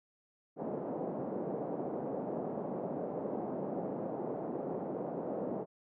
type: band-pass noise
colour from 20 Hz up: white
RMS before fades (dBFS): -38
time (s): 0.56-5.66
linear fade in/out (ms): 50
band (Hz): 160 to 640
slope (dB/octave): 24
effects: none